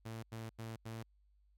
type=tone bursts; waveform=sawtooth; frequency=112.9 Hz; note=A2; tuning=45 cents sharp; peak=-39 dBFS; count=4; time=0.05-1.031 s; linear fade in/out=10 ms; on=180 ms; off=87 ms; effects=added 50 Hz sine -67 dBFS peak until 1.57 s + AAC 64 kbps